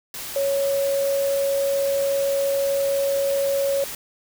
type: tone in noise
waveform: sine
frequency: 554.4 Hz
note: C#5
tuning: in tune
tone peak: -19 dBFS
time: 0.36-3.84 s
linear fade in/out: 2 ms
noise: white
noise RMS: -33 dBFS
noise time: 0.14-3.95 s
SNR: +11 dB
effects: none